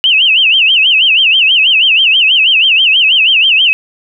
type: tone with vibrato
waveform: sine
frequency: 2844 Hz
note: F7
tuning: 31 cents sharp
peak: -5 dBFS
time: 0.04-3.73 s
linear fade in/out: 0 ms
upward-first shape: sine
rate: 6.2 Hz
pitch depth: 200 cents each way
effects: none